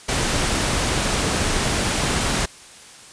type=noise; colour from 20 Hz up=pink; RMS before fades=-21 dBFS; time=0.08-2.46 s; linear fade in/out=10 ms; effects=white hiss -43 dBFS RMS until 3.12 s + resampled to 22050 Hz